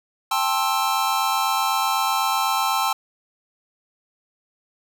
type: chord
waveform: square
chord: A minor seventh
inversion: third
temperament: just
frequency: 792 / 880 / 1056 / 1320 Hz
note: G5 / A5 / C6 / E6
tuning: +18 / 0 / +16 / +2 cents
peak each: -26 dBFS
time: 0.31-2.93 s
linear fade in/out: 5 ms
effects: none